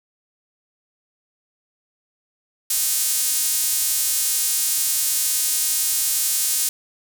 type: tone with high-pass filter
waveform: sawtooth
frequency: 311.1 Hz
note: D#4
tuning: in tune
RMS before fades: -21 dBFS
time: 2.7-6.69 s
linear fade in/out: 5 ms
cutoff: 8100 Hz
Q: 0.87
effects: none